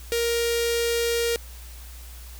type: tone with notch filter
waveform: sawtooth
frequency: 468.7 Hz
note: A#4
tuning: 9 cents sharp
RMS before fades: -24 dBFS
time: 0.12-1.36 s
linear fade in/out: 0 ms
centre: 1000 Hz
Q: 0.61
effects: added 60 Hz sine -39 dBFS peak until 2.39 s + white hiss -47 dBFS RMS until 2.39 s